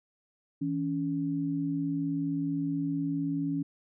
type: tone pair together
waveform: sine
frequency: 161.5 / 280.7 Hz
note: E3 / C#4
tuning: -35 / +22 cents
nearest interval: minor seventh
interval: 957 cents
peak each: -33 / -29 dBFS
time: 0.61-3.63 s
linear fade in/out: 10 ms
effects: none